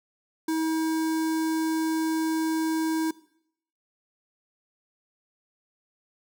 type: tone with notch filter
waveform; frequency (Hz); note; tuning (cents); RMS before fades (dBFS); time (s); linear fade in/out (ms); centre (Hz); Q
square; 320; D#4; +49; -26; 0.48-3.11; 5; 2700; 1.3
effects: noise-tail reverb RT60 0.7 s tail -19 dB re dry